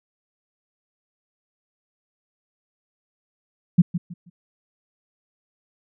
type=tone with echo; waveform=sine; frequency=174.61 Hz; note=F3; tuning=in tune; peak=-8 dBFS; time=3.78-3.82 s; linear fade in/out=10 ms; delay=160 ms; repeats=3; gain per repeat=-12 dB; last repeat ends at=4.3 s; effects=none